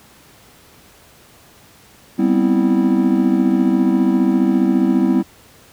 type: chord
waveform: triangle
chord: C major seventh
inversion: second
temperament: equal with one note detuned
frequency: 196 / 246.9 / 261.6 / 326.4 Hz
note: G3 / B3 / C4 / E4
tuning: 0 / 0 / 0 / -17 cents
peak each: -16 dBFS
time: 2.18-5.23 s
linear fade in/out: 20 ms
effects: pink hiss -47 dBFS RMS until 5.72 s + high-pass 60 Hz 12 dB/octave